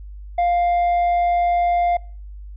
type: tone with tanh clipping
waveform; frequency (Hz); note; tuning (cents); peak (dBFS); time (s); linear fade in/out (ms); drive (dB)
sine; 700; F5; +4; -16; 0.38-1.97; 5; 4
effects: noise-tail reverb RT60 0.5 s tail -26 dB re dry + added 50 Hz sine -33 dBFS peak until 2.56 s